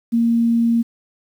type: tone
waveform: sine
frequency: 232.3 Hz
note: A#3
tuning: 6 cents flat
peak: -13 dBFS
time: 0.12-0.83 s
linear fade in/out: 20 ms
effects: 8-bit